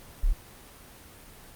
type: tone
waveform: sine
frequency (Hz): 34.75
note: C#1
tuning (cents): +5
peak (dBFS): -19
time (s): 0.23-0.33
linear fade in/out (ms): 10
effects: pink hiss -49 dBFS RMS until 1.55 s + Opus 24 kbps